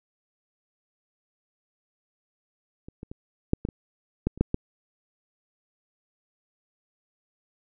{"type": "clicks", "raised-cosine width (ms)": 3, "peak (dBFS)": [-28, -25, -25, -7, -14, -21, -10, -28, -7, -11], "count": 10, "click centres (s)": [2.885, 3.031, 3.115, 3.534, 3.651, 3.688, 4.27, 4.376, 4.41, 4.544], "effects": []}